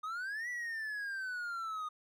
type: exponential two-way sweep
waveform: triangle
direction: up then down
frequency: 1227 to 1975.5 to 1227 Hz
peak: -35 dBFS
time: 0.03-1.89 s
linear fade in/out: 10 ms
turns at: 0.49 s
effects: none